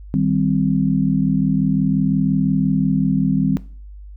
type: chord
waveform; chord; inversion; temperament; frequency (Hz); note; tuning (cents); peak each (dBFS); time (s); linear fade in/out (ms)
sine; C minor; first; equal; 155.56 / 196 / 261.6; Eb3 / G3 / C4; 0 / 0 / 0; -19; 0.14-3.57; 0
effects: noise-tail reverb RT60 0.4 s tail -18 dB re dry + added 50 Hz sine -34 dBFS peak until 4.16 s